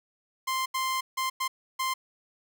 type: tone bursts at uneven times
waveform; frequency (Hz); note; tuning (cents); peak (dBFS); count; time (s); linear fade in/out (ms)
sawtooth; 1046.5; C6; 0; -23; 5; 0.47-0.66 / 0.74-1.01 / 1.17-1.3 / 1.4-1.48 / 1.79-1.94; 10
effects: none

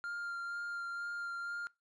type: tone with vibrato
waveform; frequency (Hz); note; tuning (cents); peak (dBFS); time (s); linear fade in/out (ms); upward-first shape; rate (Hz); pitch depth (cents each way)
triangle; 1396.9; F6; 0; -36; 0.04-1.67; 0; sine; 2.1; 12
effects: noise-tail reverb RT60 0.2 s tail -21 dB re dry + resampled to 22050 Hz

